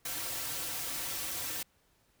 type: noise with comb filter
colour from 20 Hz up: white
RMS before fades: -37 dBFS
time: 0.05-1.63 s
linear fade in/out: 5 ms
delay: 4.8 ms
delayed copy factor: -0.8
effects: pink hiss -70 dBFS RMS until 2.2 s